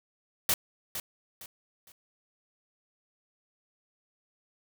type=noise with echo; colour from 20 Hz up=white; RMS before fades=-25 dBFS; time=0.49-0.54 s; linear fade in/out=2 ms; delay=460 ms; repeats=3; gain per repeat=-10 dB; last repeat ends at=1.92 s; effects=none